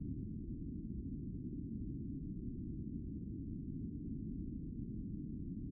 white low-pass noise, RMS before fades -44 dBFS, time 0-5.71 s, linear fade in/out 10 ms, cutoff 300 Hz, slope 48 dB/octave, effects none

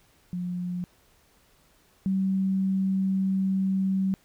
sine tone pair in turn, 178.3 / 191.4 Hz, F3 / G3, +36 / -41 cents, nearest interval minor second, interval 123 cents, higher second, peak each -28 / -22 dBFS, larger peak second, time 0.33-0.84 / 2.06-4.14 s, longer second, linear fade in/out 0 ms, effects pink hiss -62 dBFS RMS until 4.24 s

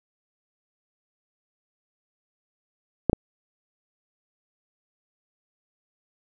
clicks, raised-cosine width 2 ms, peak -5 dBFS, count 2, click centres 3.097 / 3.131 s, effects none

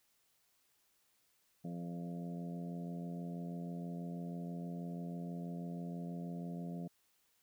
harmonic tone with a mistuned harmonic, 86.2 Hz, F2, 22 cents flat, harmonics 2 / 3 / 4 / 5 / 6 / 7 / 8, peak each -41 / -48 / -56 / -55 / -59 / -57 / -55 dBFS, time 1.64-6.88 s, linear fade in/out 10 ms, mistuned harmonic 6, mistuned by +27 cents, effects white hiss -75 dBFS RMS until 7.42 s

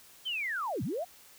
sine linear two-way sweep, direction down then up, 3194 to 98 to 750 Hz, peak -31 dBFS, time 0.25-1.05 s, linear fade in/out 20 ms, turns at 0.83 s, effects white hiss -56 dBFS RMS until 1.38 s

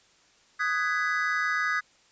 triangle chord, G# minor seventh, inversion second, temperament just, 1245.9 / 1495.1 / 1661.2 / 1993.5 Hz, D#6 / F#6 / G#6 / B6, +2 / +18 / 0 / +16 cents, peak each -28 / -30 / -27 / -30 dBFS, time 0.59-1.81 s, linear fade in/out 20 ms, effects white hiss -61 dBFS RMS until 2.11 s + resampled to 16000 Hz

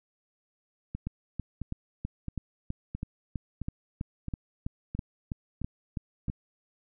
two click trains, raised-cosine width 5 ms, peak -22 / -20 dBFS, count 9 / 17, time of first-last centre 0.95-6.283 / 1.07-6.299 s, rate 1.5 / 3.06 Hz, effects none

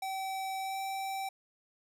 square tone with pitch glide, 768 to 775.1 Hz, G5 to G5, -36 to -20 cents, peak -35 dBFS, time 0.02-1.29 s, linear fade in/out 5 ms, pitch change +16 cents, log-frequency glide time 0.6-0.79 s, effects none

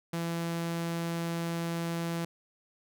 sawtooth tone, 168.1 Hz, E3, 34 cents sharp, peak -27 dBFS, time 0.13-2.25 s, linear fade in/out 5 ms, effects none

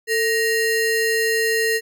square ring-modulated tone, 1162 Hz, D6, 19 cents flat, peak -15 dBFS, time 0.07-1.81 s, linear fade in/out 50 ms, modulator 716 Hz, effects none

